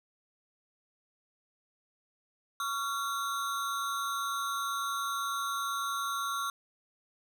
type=ring-modulated tone; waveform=square; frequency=1248 Hz; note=D#6; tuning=5 cents sharp; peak=-29 dBFS; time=2.6-6.5 s; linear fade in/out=2 ms; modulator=125 Hz; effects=11-bit